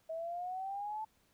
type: exponential sweep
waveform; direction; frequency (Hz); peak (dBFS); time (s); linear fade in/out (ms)
sine; up; 640 to 880; -37; 0.09-1.05; 10
effects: pink hiss -72 dBFS RMS until 1.33 s